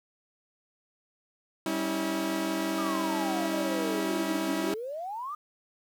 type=chord; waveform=sawtooth; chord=C# diminished; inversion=second; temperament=equal with one note detuned; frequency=196 / 277.2 / 322.8 Hz; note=G3 / C#4 / E4; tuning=0 / 0 / -36 cents; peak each=-31 / -31 / -26 dBFS; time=1.66-4.74 s; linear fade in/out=2 ms
type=exponential two-way sweep; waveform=sine; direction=down then up; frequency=1245 to 263.8 to 1245 Hz; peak=-33 dBFS; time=2.78-5.35 s; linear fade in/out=5 ms; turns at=4.48 s
effects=10-bit